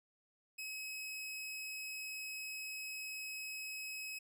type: tone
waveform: sawtooth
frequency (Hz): 2557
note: D#7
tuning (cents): +47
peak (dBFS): -39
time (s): 0.58-4.19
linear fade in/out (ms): 10
effects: none